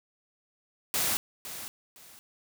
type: noise with echo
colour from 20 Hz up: white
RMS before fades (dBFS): -28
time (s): 0.94-1.17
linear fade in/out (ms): 0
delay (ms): 510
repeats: 2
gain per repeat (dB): -12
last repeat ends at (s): 2.19
effects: none